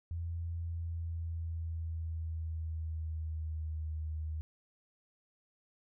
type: tone with pitch glide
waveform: sine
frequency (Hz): 84.2 to 78.11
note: E2 to D#2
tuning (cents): +37 to +7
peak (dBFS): -35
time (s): 0.11-4.41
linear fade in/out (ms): 0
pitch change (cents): -130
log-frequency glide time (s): 0.56-3.89
effects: none